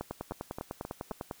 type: two click trains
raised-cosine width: 1 ms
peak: -21 / -23 dBFS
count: 14 / 4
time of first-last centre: 0.01-1.311 / 0.32-1.116 s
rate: 9.99 / 3.77 Hz
effects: white hiss -58 dBFS RMS until 1.4 s